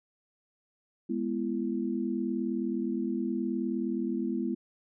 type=chord; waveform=sine; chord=E major; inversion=first; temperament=equal with one note detuned; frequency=207.7 / 246.9 / 335.8 Hz; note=G#3 / B3 / E4; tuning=0 / 0 / +32 cents; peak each=-33 / -32 / -33 dBFS; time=1.09-4.55 s; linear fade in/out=10 ms; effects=none